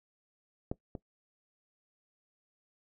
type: clicks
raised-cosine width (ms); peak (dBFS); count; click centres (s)
2; -20 / -26; 2; 0.715 / 0.952
effects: noise-tail reverb RT60 0.1 s tail -19 dB re dry